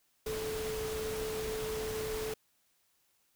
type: tone in noise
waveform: sine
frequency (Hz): 436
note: A4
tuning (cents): -16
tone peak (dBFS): -35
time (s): 0.26-2.34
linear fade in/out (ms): 5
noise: pink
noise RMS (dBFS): -41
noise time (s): 0.26-2.34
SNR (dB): +3
effects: white hiss -73 dBFS RMS until 3.35 s